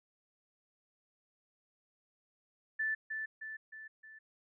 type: tone with echo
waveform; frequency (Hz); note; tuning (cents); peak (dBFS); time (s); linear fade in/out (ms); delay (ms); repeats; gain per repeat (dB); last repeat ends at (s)
sine; 1757; A6; -3; -31; 2.79-2.95; 10; 310; 4; -5; 4.19
effects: none